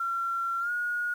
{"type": "tone with pitch glide", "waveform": "sine", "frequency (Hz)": [1365, 1442], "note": ["F6", "F#6"], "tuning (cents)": [-40, -45], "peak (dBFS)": -27, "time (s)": [0, 1.14], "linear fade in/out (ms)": 5, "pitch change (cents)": 95, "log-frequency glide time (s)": [0.6, 0.71], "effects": ["9-bit"]}